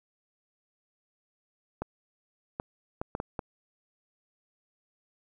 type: clicks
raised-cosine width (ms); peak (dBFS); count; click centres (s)
1; -18; 6; 1.82 / 2.599 / 3.015 / 3.151 / 3.201 / 3.392
effects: 10-bit